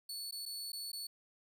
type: tone with dropouts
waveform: sawtooth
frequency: 4435 Hz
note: C#8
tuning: in tune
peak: -38 dBFS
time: 0.09-1.07 s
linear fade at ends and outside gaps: 5 ms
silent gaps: 0.311-0.323 / 0.455-0.46 / 0.72-0.73 / 0.918-0.93 s
effects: none